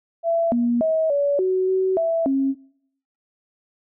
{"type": "tone with pitch steps", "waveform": "sine", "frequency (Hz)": [669, 238.5, 639, 570, 373.3, 377.3, 661, 270.8], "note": ["E5", "A#3", "D#5", "C#5", "F#4", "F#4", "E5", "C#4"], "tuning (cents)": [25, 40, 46, 48, 15, 34, 5, -40], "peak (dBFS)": -17, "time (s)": [0.23, 2.55], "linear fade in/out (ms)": 50, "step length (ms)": 290, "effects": ["noise-tail reverb RT60 0.7 s tail -23 dB re dry"]}